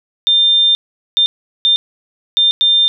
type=tone bursts at uneven times; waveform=sine; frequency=3600 Hz; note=A7; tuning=39 cents sharp; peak=-8 dBFS; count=5; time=0.27-0.75 / 1.17-1.26 / 1.65-1.76 / 2.37-2.51 / 2.61-2.88 s; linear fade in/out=0 ms; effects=none